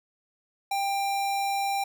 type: tone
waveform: square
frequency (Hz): 792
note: G5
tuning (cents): +18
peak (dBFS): -26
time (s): 0.71-1.84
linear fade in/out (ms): 5
effects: none